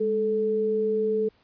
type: tone pair together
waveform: sine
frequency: 205.8 / 436.1 Hz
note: G#3 / A4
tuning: -16 / -15 cents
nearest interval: octave + minor second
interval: 1301 cents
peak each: -31 / -22 dBFS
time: 0-1.29 s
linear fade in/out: 10 ms
effects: pink hiss -63 dBFS RMS until 1.43 s + resampled to 11025 Hz